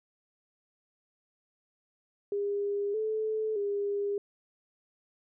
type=tone with pitch steps; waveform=sine; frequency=405.1 / 435.1 / 404.9 Hz; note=G#4 / A4 / G#4; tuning=-43 / -19 / -44 cents; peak=-28 dBFS; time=2.32-4.18 s; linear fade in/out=2 ms; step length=620 ms; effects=none